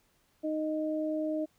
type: tone pair together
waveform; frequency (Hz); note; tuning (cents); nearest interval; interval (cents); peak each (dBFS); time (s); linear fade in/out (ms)
sine; 310 / 620; D#4 / D#5; -6 / -6; octave; 1200; -31 / -33; 0.43-1.46; 20
effects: pink hiss -70 dBFS RMS until 1.58 s